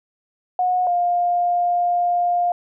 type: tone pair in turn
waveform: sine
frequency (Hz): 728 / 704.4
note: F#5 / F5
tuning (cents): -28 / +15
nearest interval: minor second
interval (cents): 57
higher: first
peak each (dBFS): -16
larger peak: neither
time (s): 0.59-0.87 / 0.87-2.52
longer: second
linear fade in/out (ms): 2
effects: none